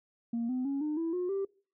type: tone with pitch steps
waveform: sine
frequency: 233.1 / 254.2 / 277.2 / 302.3 / 329.7 / 359.5 / 392 Hz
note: A#3 / C4 / C#4 / D#4 / E4 / F#4 / G4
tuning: 0 / -50 / 0 / -50 / 0 / -50 / 0 cents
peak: -28 dBFS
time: 0.33-1.45 s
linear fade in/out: 5 ms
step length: 160 ms
effects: noise-tail reverb RT60 0.4 s tail -23 dB re dry + tanh soft clip ceiling -27 dBFS